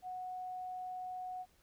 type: tone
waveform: sine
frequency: 736 Hz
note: F#5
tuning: 9 cents flat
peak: -40 dBFS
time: 0.02-1.46 s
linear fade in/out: 50 ms
effects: pink hiss -70 dBFS RMS until 1.62 s